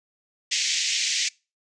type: band-pass noise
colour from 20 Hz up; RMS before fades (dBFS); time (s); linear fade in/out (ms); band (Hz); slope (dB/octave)
white; -25; 0.51-1.29; 10; 2000 to 7000; 48
effects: noise-tail reverb RT60 0.3 s tail -25 dB re dry + resampled to 22050 Hz